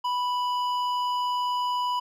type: tone with hard clipping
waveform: sine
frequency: 987.8 Hz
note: B5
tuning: in tune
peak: -26 dBFS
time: 0.04-2 s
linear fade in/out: 10 ms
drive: 9 dB
effects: none